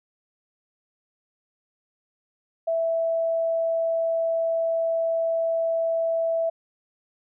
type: tone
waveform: sine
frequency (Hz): 659.3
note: E5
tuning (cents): 0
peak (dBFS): -21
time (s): 2.67-6.5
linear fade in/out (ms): 10
effects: none